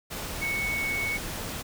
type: tone in noise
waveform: sine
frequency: 2217 Hz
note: C#7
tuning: in tune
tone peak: -27 dBFS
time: 0.41-1.18 s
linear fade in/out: 20 ms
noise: pink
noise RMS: -35 dBFS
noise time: 0.1-1.63 s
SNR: +5 dB
effects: none